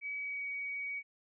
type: tone with pitch glide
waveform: sine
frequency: 2277 to 2257 Hz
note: C#7 to C#7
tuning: +46 to +31 cents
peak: -36 dBFS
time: 0.01-1.03 s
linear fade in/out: 50 ms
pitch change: -15 cents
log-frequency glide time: 0.17-0.46 s
effects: none